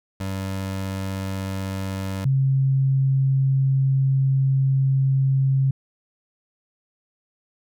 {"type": "tone pair in turn", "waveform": ["25% pulse", "sine"], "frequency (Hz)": [96.1, 134.58], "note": ["G2", "C3"], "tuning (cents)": [-34, 49], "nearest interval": "tritone", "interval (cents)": 583, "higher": "second", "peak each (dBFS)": [-22, -16], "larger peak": "second", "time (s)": [[0.2, 2.25], [2.25, 5.71]], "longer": "second", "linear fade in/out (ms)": 5, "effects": []}